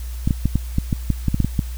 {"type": "clicks", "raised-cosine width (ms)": 5, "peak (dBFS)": -5, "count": 12, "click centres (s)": [0.275, 0.308, 0.456, 0.556, 0.784, 0.928, 1.103, 1.283, 1.344, 1.403, 1.446, 1.592], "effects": ["added 60 Hz sine -26 dBFS peak until 1.77 s", "white hiss -43 dBFS RMS until 1.77 s"]}